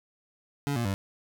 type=tone with pitch steps; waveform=25% pulse; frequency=142.3 / 118.2 / 98 Hz; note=C#3 / A#2 / G2; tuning=+46 / +24 / 0 cents; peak=-23 dBFS; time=0.67-0.94 s; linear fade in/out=0 ms; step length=90 ms; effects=none